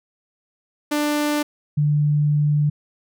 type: tone pair in turn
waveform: sawtooth / sine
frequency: 296.1 / 148.05 Hz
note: D4 / D3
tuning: +14 / +14 cents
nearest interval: octave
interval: 1200 cents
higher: first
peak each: -15 / -15 dBFS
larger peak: neither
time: 0.91-1.43 / 1.77-2.7 s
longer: second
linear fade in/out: 10 ms
effects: none